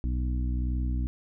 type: harmonic tone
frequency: 61.9 Hz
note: B1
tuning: 5 cents sharp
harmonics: 1 / 2 / 3 / 4 / 5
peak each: -26 / -36 / -42 / -38 / -42 dBFS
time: 0.04-1.07 s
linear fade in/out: 0 ms
effects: none